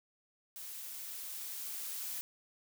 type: noise with level ramp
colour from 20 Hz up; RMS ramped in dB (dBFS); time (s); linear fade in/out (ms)
blue; -46 to -40; 0.56-2.21; 0
effects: none